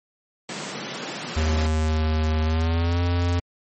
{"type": "high-pass noise", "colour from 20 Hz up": "pink", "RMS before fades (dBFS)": -32, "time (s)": [0.49, 1.67], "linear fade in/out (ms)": 2, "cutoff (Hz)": 140, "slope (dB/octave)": 48}
{"type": "tone with pitch glide", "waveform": "square", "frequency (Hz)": [78.3, 87.38], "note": ["D#2", "F2"], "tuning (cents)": [11, 1], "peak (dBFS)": -20, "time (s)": [1.36, 3.4], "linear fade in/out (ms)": 10, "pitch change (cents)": 190, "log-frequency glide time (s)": [2.44, 3.01]}
{"effects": ["MP3 32 kbps"]}